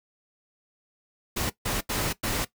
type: noise bursts at uneven times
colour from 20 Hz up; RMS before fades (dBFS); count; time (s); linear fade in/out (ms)
pink; -28; 4; 1.36-1.5 / 1.65-1.81 / 1.89-2.13 / 2.23-2.45; 10
effects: noise-tail reverb RT60 0.1 s tail -17 dB re dry